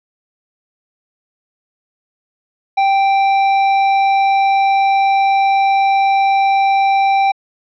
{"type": "tone with hard clipping", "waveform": "triangle", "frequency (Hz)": 784, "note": "G5", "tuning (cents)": 0, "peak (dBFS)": -12, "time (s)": [2.77, 7.32], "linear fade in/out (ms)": 10, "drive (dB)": 14, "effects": ["low-pass 4000 Hz 12 dB/octave"]}